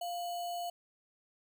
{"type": "tone with sample-and-hold", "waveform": "sine", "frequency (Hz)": 698.5, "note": "F5", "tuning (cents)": 0, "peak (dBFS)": -35, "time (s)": [0.01, 0.7], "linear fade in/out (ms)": 5, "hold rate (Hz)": 3675, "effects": []}